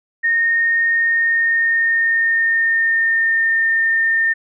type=tone with pitch glide; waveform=sine; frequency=1843 to 1814.5 Hz; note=A#6 to A#6; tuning=-20 to -47 cents; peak=-13 dBFS; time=0.23-4.34 s; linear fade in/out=20 ms; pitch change=-27 cents; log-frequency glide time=0.89-3.65 s; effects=none